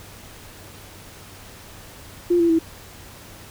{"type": "tone with pitch steps", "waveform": "sine", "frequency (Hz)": [349.2, 337.7, 326.6], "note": ["F4", "E4", "E4"], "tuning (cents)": [0, 42, -16], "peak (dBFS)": -14, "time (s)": [2.3, 2.591], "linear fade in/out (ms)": 10, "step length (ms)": 97, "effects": ["added 97 Hz sine -48 dBFS peak until 3.5 s", "pink hiss -43 dBFS RMS until 3.5 s"]}